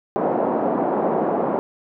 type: band-pass noise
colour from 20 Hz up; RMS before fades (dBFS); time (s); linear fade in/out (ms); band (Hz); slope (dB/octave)
white; -21; 0.16-1.59; 0; 190 to 810; 24
effects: none